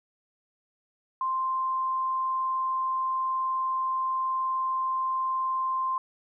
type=tone; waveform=sine; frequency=1046.5 Hz; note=C6; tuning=in tune; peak=-25 dBFS; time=1.21-5.98 s; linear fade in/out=2 ms; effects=none